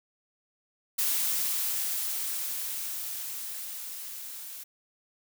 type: noise with level ramp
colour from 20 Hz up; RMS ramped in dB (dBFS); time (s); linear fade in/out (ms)
blue; -27 to -42; 0.98-4.64; 10
effects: none